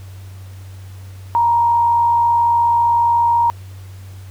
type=tone with frequency modulation; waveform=sine; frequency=939 Hz; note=A#5; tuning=12 cents sharp; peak=-11 dBFS; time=1.35-3.5 s; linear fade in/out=0 ms; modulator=54.5 Hz; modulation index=0.26; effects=added 95 Hz sine -32 dBFS peak until 4.3 s + pink hiss -47 dBFS RMS until 4.3 s

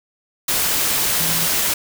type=tone in noise; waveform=sine; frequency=164.81 Hz; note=E3; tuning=in tune; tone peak=-28 dBFS; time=1.2-1.46 s; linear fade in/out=5 ms; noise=white; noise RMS=-19 dBFS; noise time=0.48-1.74 s; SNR=-12 dB; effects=none

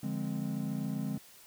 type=chord; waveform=triangle; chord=D half-diminished seventh; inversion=none; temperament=equal; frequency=146.83 / 174.61 / 207.7 / 261.6 Hz; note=D3 / F3 / Ab3 / C4; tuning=0 / 0 / 0 / 0 cents; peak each=-36 / -38 / -34 / -37 dBFS; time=0.03-1.18 s; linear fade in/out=5 ms; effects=white hiss -56 dBFS RMS until 1.46 s

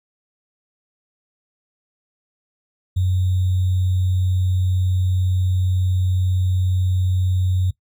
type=tone with sample-and-hold; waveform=sine; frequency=92.2 Hz; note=F#2; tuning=6 cents flat; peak=-16 dBFS; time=2.96-7.71 s; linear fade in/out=10 ms; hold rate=3675 Hz; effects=noise-tail reverb RT60 0.1 s tail -18 dB re dry

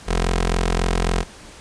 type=tone with notch filter; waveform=15% pulse; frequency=43.65 Hz; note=F1; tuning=in tune; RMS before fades=-20 dBFS; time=0.06-1.25 s; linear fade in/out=50 ms; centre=110 Hz; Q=0.64; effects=pink hiss -42 dBFS RMS until 1.6 s + resampled to 22050 Hz

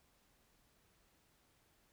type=silence; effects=pink hiss -73 dBFS RMS until 1.92 s

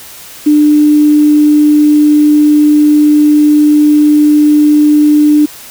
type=tone with quantisation; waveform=sine; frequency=298.5 Hz; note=D4; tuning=28 cents sharp; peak=-3 dBFS; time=0.46-5.46 s; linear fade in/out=10 ms; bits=5; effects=white hiss -31 dBFS RMS until 5.7 s

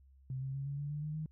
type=tone with pitch steps; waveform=sine; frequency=130.81 / 134.1 / 137.47 / 140.93 / 144.47 / 148.11 / 151.83 / 155.65 Hz; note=C3 / C3 / C#3 / C#3 / D3 / D3 / D#3 / D#3; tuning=0 / +43 / -14 / +29 / -28 / +15 / -42 / +1 cents; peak=-36 dBFS; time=0.3-1.26 s; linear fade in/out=2 ms; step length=120 ms; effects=added 67 Hz sine -59 dBFS peak until 1.31 s

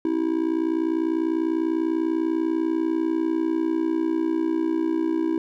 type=tone with amplitude modulation; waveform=triangle; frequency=324.4 Hz; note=E4; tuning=28 cents flat; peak=-15 dBFS; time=0.05-5.38 s; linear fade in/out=2 ms; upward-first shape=sine; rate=60.1 Hz; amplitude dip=85%; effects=none

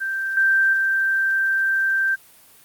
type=tone with level steps; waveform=sine; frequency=1568 Hz; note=G6; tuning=in tune; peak=-22 / -14 / -17 dBFS; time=0-2.16 s; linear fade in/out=20 ms; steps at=0.37 / 0.73 s; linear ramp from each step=2 ms; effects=white hiss -50 dBFS RMS until 2.64 s + Opus 32 kbps

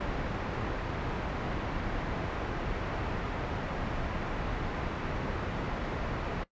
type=low-pass noise; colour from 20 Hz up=pink; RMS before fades=-34 dBFS; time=0-6.44 s; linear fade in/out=10 ms; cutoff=1800 Hz; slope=12 dB/octave; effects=noise-tail reverb RT60 0.1 s tail -18 dB re dry + resampled to 16000 Hz

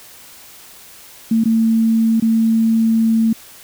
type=tone with dropouts; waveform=sine; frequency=224.9 Hz; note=A3; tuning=38 cents sharp; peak=-11 dBFS; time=1.31-3.33 s; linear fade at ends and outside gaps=5 ms; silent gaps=1.439-1.455 / 2.2-2.222 s; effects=white hiss -41 dBFS RMS until 3.63 s

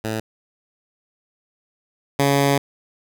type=tone pair in turn; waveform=10% pulse; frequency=110 / 140.21 Hz; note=A2 / C#3; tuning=0 / +20 cents; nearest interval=major third; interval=420 cents; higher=second; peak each=-15 / -7 dBFS; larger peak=second; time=0.04-0.2 / 2.19-2.58 s; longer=second; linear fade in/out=5 ms; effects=none

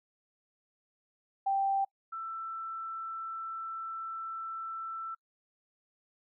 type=tone pair in turn; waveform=sine; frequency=784 / 1331.9 Hz; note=G5 / E6; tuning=0 / +17 cents; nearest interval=major sixth; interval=917 cents; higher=second; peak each=-26 / -36 dBFS; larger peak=first; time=1.46-1.85 / 2.12-5.15 s; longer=second; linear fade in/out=10 ms; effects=noise-tail reverb RT60 0.1 s tail -25 dB re dry

